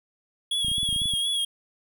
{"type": "tone with vibrato", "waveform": "square", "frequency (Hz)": 3322, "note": "G#7", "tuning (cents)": 0, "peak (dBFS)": -24, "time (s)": [0.51, 1.45], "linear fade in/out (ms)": 5, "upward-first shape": "sine", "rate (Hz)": 4.1, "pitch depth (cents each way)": 41}
{"type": "clicks", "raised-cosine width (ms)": 5, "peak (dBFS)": -24, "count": 11, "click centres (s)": [0.647, 0.683, 0.716, 0.782, 0.831, 0.89, 0.928, 0.962, 1.018, 1.057, 1.137]}
{"effects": []}